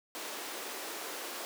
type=high-pass noise; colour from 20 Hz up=pink; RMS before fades=-41 dBFS; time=0.15-1.45 s; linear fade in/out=0 ms; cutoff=330 Hz; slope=24 dB/octave; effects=none